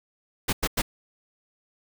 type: noise bursts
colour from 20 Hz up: pink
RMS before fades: -24 dBFS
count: 3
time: 0.48-0.82 s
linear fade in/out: 10 ms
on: 50 ms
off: 95 ms
effects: none